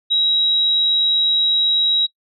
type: tone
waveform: sine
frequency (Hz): 3847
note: B7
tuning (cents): -46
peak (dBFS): -13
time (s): 0.1-2.07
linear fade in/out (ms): 20
effects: noise-tail reverb RT60 0.1 s tail -23 dB re dry